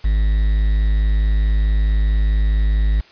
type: tone with quantisation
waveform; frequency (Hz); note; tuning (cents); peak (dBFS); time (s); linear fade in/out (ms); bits
triangle; 52.3; G#1; +13; -11; 0.04-3.01; 10; 6
effects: white hiss -47 dBFS RMS until 3.11 s + resampled to 11025 Hz